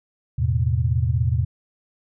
sine chord, E suspended fourth, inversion none, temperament equal with one note detuned, 82.41 / 110 / 126.72 Hz, E2 / A2 / B2, 0 / 0 / +45 cents, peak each -22 dBFS, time 0.38-1.45 s, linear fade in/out 10 ms, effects none

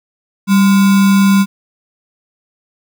sine tone with sample-and-hold, 196 Hz, G3, in tune, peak -6 dBFS, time 0.47-1.46 s, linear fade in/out 50 ms, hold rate 1225 Hz, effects none

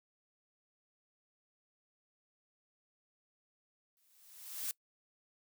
blue noise with exponential growth, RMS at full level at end -36 dBFS, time 3.97-4.71 s, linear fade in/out 0 ms, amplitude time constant 160 ms, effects noise-tail reverb RT60 0.1 s tail -22 dB re dry

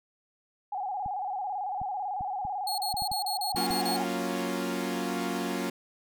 sine tone with vibrato, 784 Hz, G5, in tune, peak -30 dBFS, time 0.72-4.04 s, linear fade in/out 5 ms, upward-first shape square, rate 18 Hz, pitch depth 86 cents each way
clicks, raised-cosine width 5 ms, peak -29 dBFS, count 9, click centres 1.061 / 1.816 / 2.209 / 2.451 / 2.942 / 3.021 / 3.116 / 3.548 / 3.706 s
sawtooth tone bursts, 4319 Hz, C#8, 46 cents flat, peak -28 dBFS, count 9, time 2.67-3.964 s, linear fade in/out 2 ms, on 110 ms, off 38 ms
sawtooth chord, Gb major seventh, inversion none, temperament equal, 185 / 233.1 / 277.2 / 349.2 Hz, Gb3 / Bb3 / Db4 / F4, 0 / 0 / 0 / 0 cents, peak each -31 dBFS, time 3.56-5.7 s, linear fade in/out 5 ms
effects none

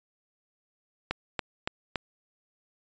click train, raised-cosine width 0.3 ms, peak -12 dBFS, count 4, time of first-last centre 1.11-1.957 s, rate 3.54 Hz, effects resampled to 16000 Hz

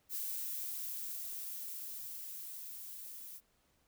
violet noise with level ramp, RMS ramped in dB -39 to -49 dBFS, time 0.09-3.41 s, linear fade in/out 50 ms, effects pink hiss -74 dBFS RMS until 3.87 s

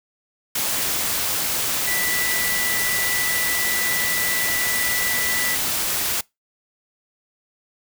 sine tone in noise, 1975.5 Hz, B6, in tune, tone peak -24 dBFS, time 1.87-5.55 s, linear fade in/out 5 ms, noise white, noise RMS -23 dBFS, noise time 0.55-6.21 s, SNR -4 dB, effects noise-tail reverb RT60 0.2 s tail -24 dB re dry

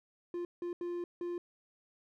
triangle tone bursts at uneven times, 349.2 Hz, F4, in tune, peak -33 dBFS, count 4, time 0.34-0.45 / 0.62-0.73 / 0.81-1.04 / 1.21-1.38 s, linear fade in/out 2 ms, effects none

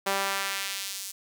sawtooth tone with high-pass filter sweep, 196 Hz, G3, in tune, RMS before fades -31 dBFS, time 0.06-1.12 s, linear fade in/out 10 ms, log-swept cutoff 600 to 6700 Hz, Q 0.85, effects none

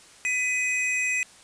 square tone pair together, 2000 / 2513 Hz, B6 / D#7, +21 / +17 cents, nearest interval major third, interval 396 cents, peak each -30 / -25 dBFS, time 0.25-1.23 s, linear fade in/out 0 ms, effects white hiss -51 dBFS RMS until 1.43 s + resampled to 22050 Hz

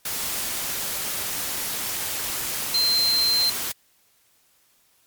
sine tone in noise, 4129 Hz, C8, 24 cents flat, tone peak -18 dBFS, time 2.74-3.5 s, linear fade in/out 5 ms, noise white, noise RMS -28 dBFS, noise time 0.05-3.72 s, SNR +7 dB, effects white hiss -62 dBFS RMS until 5.06 s + MP3 96 kbps

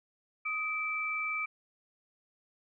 sine tone pair together, 1253 / 2327 Hz, D#6 / D7, +12 / -17 cents, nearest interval major seventh, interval 1071 cents, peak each -37 / -32 dBFS, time 0.45-1.46 s, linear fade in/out 10 ms, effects none

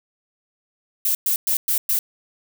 violet noise bursts, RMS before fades -20 dBFS, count 5, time 1.05-1.99 s, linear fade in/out 2 ms, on 100 ms, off 110 ms, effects none

